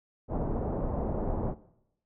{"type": "low-pass noise", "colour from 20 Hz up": "pink", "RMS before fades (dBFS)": -31, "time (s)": [0.28, 1.55], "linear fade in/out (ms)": 50, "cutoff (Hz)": 820, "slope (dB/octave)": 24, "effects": ["noise-tail reverb RT60 0.8 s tail -18 dB re dry"]}